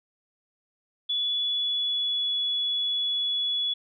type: tone with pitch glide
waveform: sine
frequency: 3423 to 3399 Hz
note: A7 to G#7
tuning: -48 to +39 cents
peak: -24 dBFS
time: 1.09-3.74 s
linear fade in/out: 10 ms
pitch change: -13 cents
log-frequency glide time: 1.23-2.36 s
effects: none